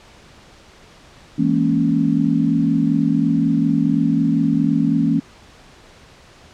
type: chord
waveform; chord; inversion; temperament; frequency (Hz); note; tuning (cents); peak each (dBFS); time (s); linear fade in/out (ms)
sine; A# half-diminished seventh; second; equal; 164.81 / 207.7 / 233.1 / 277.2; E3 / G#3 / A#3 / C#4; 0 / 0 / 0 / 0; -20 / -23 / -19 / -18; 1.38-5.2; 10
effects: pink hiss -46 dBFS RMS until 6.53 s + low-pass 6000 Hz 12 dB/octave